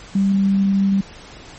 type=tone; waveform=sine; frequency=196 Hz; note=G3; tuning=in tune; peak=-13 dBFS; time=0.15-1.01 s; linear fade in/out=5 ms; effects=pink hiss -40 dBFS RMS until 1.58 s + MP3 32 kbps